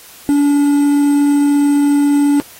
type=tone with quantisation; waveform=triangle; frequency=287.1 Hz; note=D4; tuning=39 cents flat; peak=-7 dBFS; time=0.29-2.4 s; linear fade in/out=0 ms; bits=5; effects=white hiss -39 dBFS RMS until 2.59 s + AAC 48 kbps